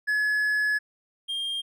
triangle tone pair in turn, 1700 / 3209 Hz, G#6 / G7, +40 / +40 cents, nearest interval major seventh, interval 1100 cents, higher second, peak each -20 / -26 dBFS, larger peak first, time 0.07-0.79 / 1.28-1.62 s, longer first, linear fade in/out 20 ms, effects none

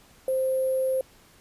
sine tone with sample-and-hold, 523.3 Hz, C5, in tune, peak -22 dBFS, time 0.28-1.01 s, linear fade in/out 2 ms, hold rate 11025 Hz, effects pink hiss -56 dBFS RMS until 1.4 s + resampled to 32000 Hz

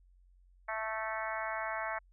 harmonic tone with a mistuned harmonic, 220 Hz, A3, in tune, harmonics 3 / 4 / 5 / 6 / 7 / 8 / 9 / 10, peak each -40 / -41 / -42 / -43 / -43 / -44 / -45 / -45 dBFS, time 0.68-1.99 s, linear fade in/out 10 ms, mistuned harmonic 9, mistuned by -21 cents, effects added 45 Hz sine -60 dBFS peak until 2.12 s

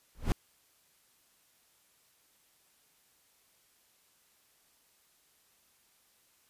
brown noise with exponential growth, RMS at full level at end -21 dBFS, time 0.15-0.32 s, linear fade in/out 0 ms, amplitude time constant 36 ms, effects white hiss -68 dBFS RMS until 6.49 s + resampled to 32000 Hz

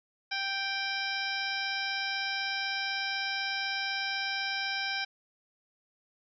harmonic tone with a mistuned harmonic, 784 Hz, G5, in tune, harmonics 1 / 2 / 3 / 4 / 5 / 6 / 7, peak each -39 / -35 / -36 / -40 / -40 / -40 / -42 dBFS, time 0.31-5.05 s, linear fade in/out 10 ms, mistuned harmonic 6, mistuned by +98 cents, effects none

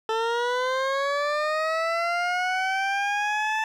20% pulse linear sweep, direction up, 440 to 880 Hz, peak -18 dBFS, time 0.09-3.64 s, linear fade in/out 2 ms, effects low-pass 4000 Hz 12 dB/octave + 9-bit

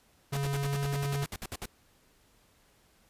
square tone with pitch glide, 140 to 140.81 Hz, C#3 to C#3, +18 to +27 cents, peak -30 dBFS, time 0.32-1.25 s, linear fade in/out 10 ms, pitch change +9 cents, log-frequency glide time 0.43-0.83 s
pink noise bursts, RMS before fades -38 dBFS, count 14, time 0.33-1.657 s, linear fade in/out 2 ms, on 40 ms, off 59 ms
effects pink hiss -65 dBFS RMS until 3.09 s + resampled to 32000 Hz

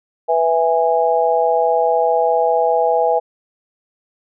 harmonic tone, 164.81 Hz, E3, in tune, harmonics 3 / 4 / 5, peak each -17 / -17 / -17 dBFS, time 0.28-3.2 s, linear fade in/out 20 ms, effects none

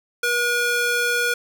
square tone with high-pass filter, 481 Hz, B4, 46 cents flat, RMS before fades -21 dBFS, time 0.23-1.34 s, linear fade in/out 5 ms, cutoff 990 Hz, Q 2.1, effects 9-bit

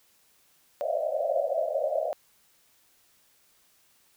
pink band-pass noise, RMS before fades -28 dBFS, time 0.81-2.13 s, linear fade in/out 0 ms, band 540 to 680 Hz, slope 96 dB/octave, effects white hiss -64 dBFS RMS until 4.16 s

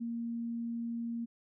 sine tone, 233.1 Hz, A#3, in tune, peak -34 dBFS, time 0-1.26 s, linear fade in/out 20 ms, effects none

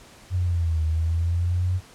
sine linear two-way sweep, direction down then up, 92.5 to 78.5 to 92.5 Hz, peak -20 dBFS, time 0.3-1.81 s, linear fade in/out 50 ms, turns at 0.83 s, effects pink hiss -49 dBFS RMS until 1.94 s + low-pass 10000 Hz 12 dB/octave

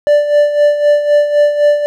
triangle tone with tremolo, 587.3 Hz, D5, in tune, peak -3 dBFS, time 0.07-1.86 s, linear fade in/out 0 ms, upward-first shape sine, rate 3.9 Hz, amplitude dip 65%, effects none

